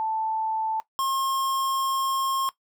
sine / square tone pair in turn, 881 / 1072.9 Hz, A5 / C6, +2 / +43 cents, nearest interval minor third, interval 341 cents, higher second, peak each -24 / -24 dBFS, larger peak neither, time 0-0.8 / 0.99-2.49 s, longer second, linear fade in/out 0 ms, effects noise-tail reverb RT60 0.1 s tail -17 dB re dry

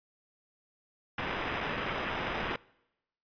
white noise with sample-and-hold, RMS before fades -34 dBFS, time 1.18-2.56 s, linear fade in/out 2 ms, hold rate 4410 Hz, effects noise-tail reverb RT60 0.9 s tail -24 dB re dry + resampled to 11025 Hz

